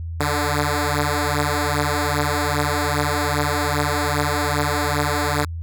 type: beating tone pair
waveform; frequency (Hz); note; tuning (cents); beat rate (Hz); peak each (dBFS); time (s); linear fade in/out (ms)
5% pulse; 145.8 / 148.3; D3 / D3; -12 / +17; 2.5; -11; 0.2-5.45; 5
effects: added 83 Hz sine -26 dBFS peak until 5.62 s